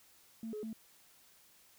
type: tone with pitch steps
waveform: sine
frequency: 224.1 / 424.4 / 221.7 Hz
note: A3 / G#4 / A3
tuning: +32 / +38 / +13 cents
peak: -38 dBFS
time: 0.43-0.73 s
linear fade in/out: 2 ms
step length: 100 ms
effects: tanh soft clip ceiling -35 dBFS + white hiss -64 dBFS RMS until 1.78 s